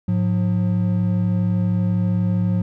triangle tone pair together, 106.61 / 179.1 Hz, G#2 / F3, +46 / +44 cents, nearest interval major sixth, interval 898 cents, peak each -18 / -17 dBFS, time 0.08-2.62 s, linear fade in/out 5 ms, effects none

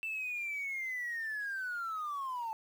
triangle linear sweep, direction down, 2667 to 869 Hz, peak -32 dBFS, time 0.03-2.53 s, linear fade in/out 0 ms, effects tanh soft clip ceiling -32 dBFS + 10-bit

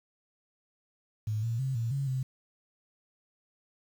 sine tone with pitch steps, 107.7 / 115.6 / 132.7 / 115.5 / 138.2 / 130.4 Hz, A2 / A#2 / C3 / A#2 / C#3 / C3, -37 / -14 / +25 / -16 / -5 / -5 cents, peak -28 dBFS, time 1.27-2.23 s, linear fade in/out 5 ms, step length 160 ms, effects 9-bit

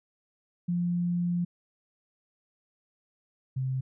sine tone pair in turn, 174.8 / 130.95 Hz, F3 / C3, +2 / +2 cents, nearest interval perfect fourth, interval 500 cents, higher first, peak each -25 / -27 dBFS, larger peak first, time 0.68-1.45 / 3.56-3.81 s, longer first, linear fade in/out 10 ms, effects none

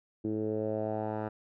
10% pulse tone with low-pass filter sweep, 108 Hz, A2, 32 cents flat, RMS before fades -33 dBFS, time 0.24-1.29 s, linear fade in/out 10 ms, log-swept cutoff 330 to 1100 Hz, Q 3.2, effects none

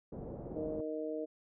white low-pass noise, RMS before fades -44 dBFS, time 0.12-0.81 s, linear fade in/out 5 ms, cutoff 540 Hz, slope 24 dB/octave
harmonic tone, 155.4 Hz, D#3, 2 cents flat, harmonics 2 / 3 / 4, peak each -40 / -39 / -41 dBFS, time 0.55-1.26 s, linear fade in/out 20 ms
effects none

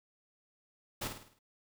pink noise with echo, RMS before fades -37 dBFS, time 1.01-1.08 s, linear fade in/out 10 ms, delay 52 ms, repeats 6, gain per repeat -6 dB, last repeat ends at 1.392 s, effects none

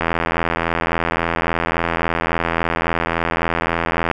click train, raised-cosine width 0.5 ms, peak -3 dBFS, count 344, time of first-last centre 0.01-4.113 s, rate 83.6 Hz, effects none

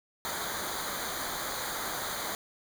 pink noise with comb filter, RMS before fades -35 dBFS, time 0.25-2.35 s, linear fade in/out 0 ms, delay 0.37 ms, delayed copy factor -0.85, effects none

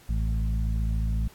harmonic tone with a mistuned harmonic, 55 Hz, A1, in tune, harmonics 1 / 2 / 3 / 4, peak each -24 / -32 / -35 / -39 dBFS, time 0.09-1.28 s, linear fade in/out 5 ms, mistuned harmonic 1, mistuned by +43 cents, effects pink hiss -54 dBFS RMS until 1.34 s + AAC 64 kbps

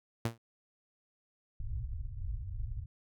sawtooth tone with exponential decay, 115.1 Hz, A#2, 22 cents flat, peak -24 dBFS, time 0.25-0.38 s, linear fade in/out 5 ms, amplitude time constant 27 ms
pink low-pass noise, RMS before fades -38 dBFS, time 1.6-2.86 s, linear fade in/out 5 ms, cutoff 120 Hz, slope 96 dB/octave
effects none

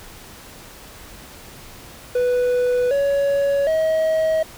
triangle tone with pitch steps, 493.9 / 560.8 / 636.8 Hz, B4 / C#5 / D#5, 0 / +20 / +40 cents, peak -14 dBFS, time 2.15-4.43 s, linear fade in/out 5 ms, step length 760 ms, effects pink hiss -41 dBFS RMS until 4.57 s

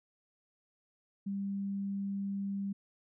sine tone, 198 Hz, G3, 18 cents sharp, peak -33 dBFS, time 1.26-2.73 s, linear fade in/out 10 ms, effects none

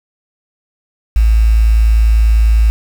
sine tone with quantisation, 55.1 Hz, A1, 3 cents sharp, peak -6 dBFS, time 1.16-2.7 s, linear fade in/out 0 ms, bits 5, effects none

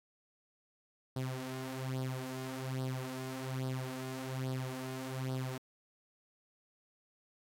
sawtooth tone with flanger, 130.3 Hz, C3, 7 cents flat, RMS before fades -39 dBFS, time 1.16-5.58 s, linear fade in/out 5 ms, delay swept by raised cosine 0.21 to 4.91 ms, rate 1.2 Hz, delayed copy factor +0.7, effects AAC 64 kbps

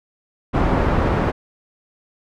pink low-pass noise, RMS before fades -18 dBFS, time 0.53-1.32 s, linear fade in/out 20 ms, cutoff 1200 Hz, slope 12 dB/octave, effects none

